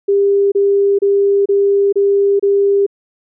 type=tone bursts; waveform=sine; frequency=399.5 Hz; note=G4; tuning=33 cents sharp; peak=-9 dBFS; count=6; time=0.08-2.865 s; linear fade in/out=10 ms; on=440 ms; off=29 ms; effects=none